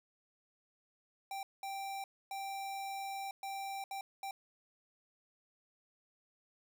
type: tone bursts at uneven times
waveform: square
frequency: 784 Hz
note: G5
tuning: in tune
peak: -40 dBFS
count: 6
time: 1.31-1.43 / 1.63-2.04 / 2.31-3.31 / 3.43-3.84 / 3.91-4.01 / 4.23-4.31 s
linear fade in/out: 2 ms
effects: none